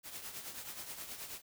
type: noise with tremolo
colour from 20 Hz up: white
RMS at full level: -43 dBFS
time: 0.03-1.42 s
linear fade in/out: 50 ms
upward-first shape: triangle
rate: 9.4 Hz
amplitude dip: 65%
effects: none